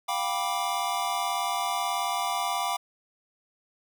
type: chord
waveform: square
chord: G dominant seventh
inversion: third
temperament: just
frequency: 705.6 / 784 / 980 / 1176 Hz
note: F5 / G5 / B5 / D6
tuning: +18 / 0 / -14 / +2 cents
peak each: -33 dBFS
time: 0.08-2.77 s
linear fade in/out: 10 ms
effects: none